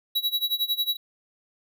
square tone with tremolo, 3900 Hz, B7, 23 cents flat, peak -21 dBFS, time 0.15-0.97 s, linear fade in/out 10 ms, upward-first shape sine, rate 11 Hz, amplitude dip 90%, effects none

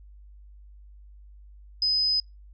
sine tone, 5030 Hz, D#8, 18 cents sharp, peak -21 dBFS, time 1.82-2.2 s, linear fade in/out 2 ms, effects noise-tail reverb RT60 0.2 s tail -26 dB re dry + added 50 Hz sine -46 dBFS peak until 2.53 s

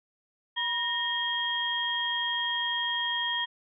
sine tone cluster, 970 / 1852 / 3236 Hz, B5 / A#6 / G#7, -31 / -12 / -46 cents, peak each -34 / -32 / -29 dBFS, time 0.56-3.46 s, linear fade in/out 20 ms, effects none

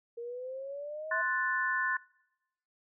sine exponential sweep, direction up, 464.3 to 659.3 Hz, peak -37 dBFS, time 0.17-1.22 s, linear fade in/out 10 ms
sine chord, F# diminished, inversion second, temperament equal, 1046.5 / 1480 / 1760 Hz, C6 / F#6 / A6, 0 / 0 / 0 cents, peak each -34 / -33 / -31 dBFS, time 1.11-1.97 s, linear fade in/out 5 ms
effects noise-tail reverb RT60 0.9 s tail -24 dB re dry

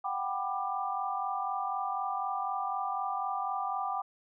sine chord, G major seventh, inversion third, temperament equal with one note detuned, 740 / 784 / 987.8 / 1188.3 Hz, F#5 / G5 / B5 / D6, 0 / 0 / 0 / +20 cents, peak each -38 / -34 / -40 / -35 dBFS, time 0.04-4.02 s, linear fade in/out 10 ms, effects none

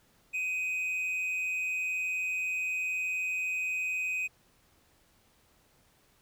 triangle tone with amplitude modulation, 2508 Hz, D#7, 13 cents sharp, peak -26 dBFS, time 0.33-4.28 s, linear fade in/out 20 ms, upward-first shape sine, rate 179 Hz, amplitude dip 45%, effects pink hiss -66 dBFS RMS until 6.21 s

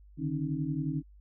sine tone cluster, 143.2 / 154.4 / 271.4 / 311.7 Hz, D3 / D#3 / C#4 / D#4, -43 / -13 / -36 / +3 cents, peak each -36 / -33 / -35 / -37 dBFS, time 0.17-1.03 s, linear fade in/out 50 ms, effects added 50 Hz sine -52 dBFS peak until 1.2 s

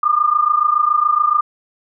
sine tone pair together, 1191 / 1218.1 Hz, D6 / D#6, +24 / -37 cents, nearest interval unison, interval 39 cents, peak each -15 dBFS, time 0.03-1.41 s, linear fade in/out 5 ms, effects none

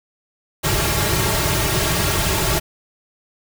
pink noise with comb filter, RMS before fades -19 dBFS, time 0.63-2.6 s, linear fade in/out 20 ms, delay 4 ms, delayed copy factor -0.85, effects none

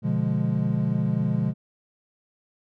triangle chord, B diminished seventh, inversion none, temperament equal, 123.47 / 146.83 / 174.61 / 207.7 Hz, B2 / D3 / F3 / Ab3, 0 / 0 / 0 / 0 cents, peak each -25 dBFS, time 0.02-1.54 s, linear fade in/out 50 ms, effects none

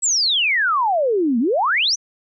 sine exponential two-way sweep, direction down then up, 8020 to 220.7 to 6430 Hz, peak -15 dBFS, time 0.02-1.96 s, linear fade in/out 20 ms, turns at 1.39 s, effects none

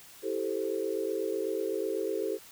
sine chord, A minor seventh, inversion second, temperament equal, 329.6 / 392 / 440 / 523.3 Hz, E4 / G4 / A4 / C5, 0 / 0 / 0 / 0 cents, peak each -37 / -33 / -33 / -37 dBFS, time 0.22-2.39 s, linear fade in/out 50 ms, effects white hiss -52 dBFS RMS until 2.51 s

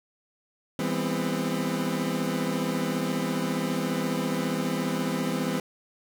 30% pulse chord, C major seventh, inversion first, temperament equal with one note detuned, 164.81 / 200.5 / 246.9 / 261.6 Hz, E3 / G3 / B3 / C4, 0 / +39 / 0 / 0 cents, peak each -29 dBFS, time 0.79-5.6 s, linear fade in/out 2 ms, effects none

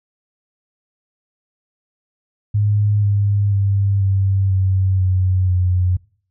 sine tone with pitch steps, 103.83 / 101.52 / 99.26 / 97.04 / 94.88 / 92.77 / 90.7 Hz, G#2 / G#2 / G2 / G2 / F#2 / F#2 / F#2, 0 / -39 / +22 / -17 / +44 / +5 / -34 cents, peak -13 dBFS, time 2.54-5.97 s, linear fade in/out 10 ms, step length 490 ms, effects noise-tail reverb RT60 0.5 s tail -23 dB re dry

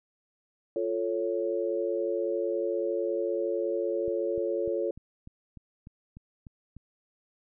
sine chord, F augmented, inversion none, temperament equal, 349.2 / 440 / 554.4 Hz, F4 / A4 / C#5, 0 / 0 / 0 cents, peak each -31 dBFS, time 0.76-4.91 s, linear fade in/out 2 ms
click train, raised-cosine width 5 ms, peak -33 dBFS, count 10, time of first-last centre 4.08-6.767 s, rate 3.35 Hz
effects none

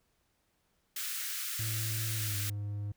white high-pass noise, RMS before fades -37 dBFS, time 0.96-2.5 s, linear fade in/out 5 ms, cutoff 1300 Hz, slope 48 dB/octave
triangle tone with pitch glide, 110 to 102.63 Hz, A2 to G#2, 0 to -20 cents, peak -32 dBFS, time 1.59-2.92 s, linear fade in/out 5 ms, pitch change -120 cents, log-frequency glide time 2.15-2.36 s
effects pink hiss -75 dBFS RMS until 2.96 s

